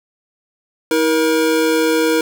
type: tone pair together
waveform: square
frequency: 320.5 / 473.4 Hz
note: E4 / A#4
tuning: -49 / +27 cents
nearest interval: perfect fifth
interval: 676 cents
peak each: -17 / -16 dBFS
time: 0.91-2.21 s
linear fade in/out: 2 ms
effects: none